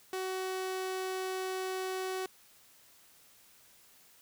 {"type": "tone", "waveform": "sawtooth", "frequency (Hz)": 375, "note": "F#4", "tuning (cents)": 23, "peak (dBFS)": -30, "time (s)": [0.13, 2.26], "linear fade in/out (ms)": 2, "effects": ["white hiss -61 dBFS RMS until 4.21 s"]}